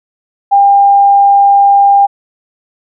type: tone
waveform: sine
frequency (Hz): 800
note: G5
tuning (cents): +35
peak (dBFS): -3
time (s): 0.51-2.07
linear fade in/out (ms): 20
effects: none